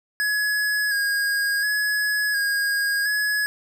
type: tone with vibrato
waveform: square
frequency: 1661.2 Hz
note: G#6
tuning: in tune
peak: -21 dBFS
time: 0.2-3.46 s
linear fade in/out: 0 ms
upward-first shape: square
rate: 0.7 Hz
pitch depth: 28 cents each way
effects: none